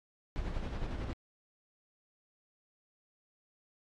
brown noise with tremolo, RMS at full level -35 dBFS, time 0.36-1.13 s, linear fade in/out 0 ms, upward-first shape sine, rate 11 Hz, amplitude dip 45%, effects low-pass 5000 Hz 12 dB/octave + AAC 32 kbps

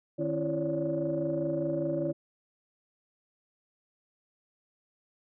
sine tone cluster, 152.2 / 270 / 335.1 / 549 / 574 Hz, D#3 / C#4 / E4 / C#5 / D5, -38 / -45 / +29 / -17 / -40 cents, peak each -35 / -37 / -31 / -37 / -32 dBFS, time 0.18-2.13 s, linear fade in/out 20 ms, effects tanh soft clip ceiling -19 dBFS

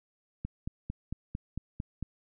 click train, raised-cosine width 5 ms, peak -22 dBFS, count 8, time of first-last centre 0.45-2.027 s, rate 4.44 Hz, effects none

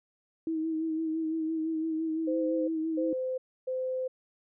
sine tone with vibrato, 319.9 Hz, D#4, 48 cents sharp, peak -28 dBFS, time 0.47-3.13 s, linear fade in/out 2 ms, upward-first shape sine, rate 5.9 Hz, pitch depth 31 cents each way
sine tone bursts, 515 Hz, C5, 28 cents flat, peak -29 dBFS, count 3, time 2.27-4.08 s, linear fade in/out 10 ms, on 410 ms, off 290 ms
effects none

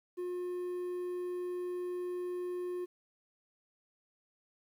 triangle tone, 358 Hz, F4, 43 cents sharp, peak -33 dBFS, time 0.17-2.86 s, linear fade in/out 20 ms, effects 11-bit

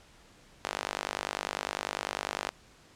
sawtooth tone with high-pass filter, 50 Hz, G1, 35 cents sharp, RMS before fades -36 dBFS, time 0.64-2.51 s, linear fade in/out 5 ms, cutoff 710 Hz, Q 0.78, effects pink hiss -58 dBFS RMS until 2.95 s + low-pass 8000 Hz 12 dB/octave

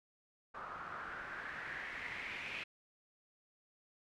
white noise with low-pass filter sweep, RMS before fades -45 dBFS, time 0.54-2.64 s, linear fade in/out 10 ms, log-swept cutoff 1200 to 2500 Hz, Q 4.7, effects none

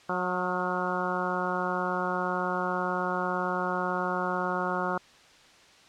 harmonic tone with a mistuned harmonic, 181.8 Hz, F#3, 30 cents flat, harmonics 1 / 2 / 3 / 4 / 5 / 6 / 7 / 8, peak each -35 / -35 / -35 / -35 / -35 / -35 / -35 / -35 dBFS, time 0.09-4.98 s, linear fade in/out 5 ms, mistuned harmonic 8, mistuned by -34 cents, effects white hiss -55 dBFS RMS until 5.88 s + low-pass 5000 Hz 12 dB/octave

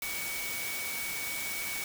sine tone in noise, 2252 Hz, C#7, 27 cents sharp, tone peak -37 dBFS, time 0.02-1.84 s, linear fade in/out 2 ms, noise white, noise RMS -37 dBFS, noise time 0.02-1.84 s, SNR -3 dB, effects none

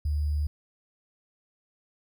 sine tone with sample-and-hold, 74.3 Hz, D2, 21 cents sharp, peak -24 dBFS, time 0.05-0.47 s, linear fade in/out 5 ms, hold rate 4900 Hz, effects none

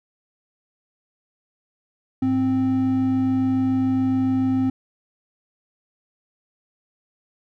triangle tone pair together, 102.85 / 261.5 Hz, G#2 / C4, -16 / -1 cents, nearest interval octave + major third, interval 1615 cents, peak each -26 / -16 dBFS, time 2.22-4.7 s, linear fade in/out 5 ms, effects none

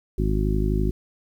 harmonic tone, 51.91 Hz, G#1, in tune, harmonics 1 / 2 / 3 / 4 / 5 / 6 / 7, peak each -22 / -28 / -28 / -30 / -31 / -35 / -29 dBFS, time 0.18-0.91 s, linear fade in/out 5 ms, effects 9-bit

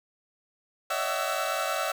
25% pulse tone cluster, 565 / 623 / 668 / 755 / 1326 Hz, C#5 / D#5 / E5 / F#5 / E6, +33 / +2 / +23 / +35 / +10 cents, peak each -30 dBFS, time 0.9-1.92 s, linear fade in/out 5 ms, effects none

